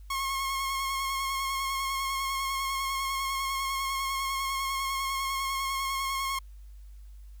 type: tone with vibrato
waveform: sawtooth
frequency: 1084 Hz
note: C#6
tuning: 39 cents flat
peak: -25 dBFS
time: 0.1-6.39 s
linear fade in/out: 5 ms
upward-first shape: square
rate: 10 Hz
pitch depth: 18 cents each way
effects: added 50 Hz sine -44 dBFS peak until 7.4 s + white hiss -68 dBFS RMS until 7.4 s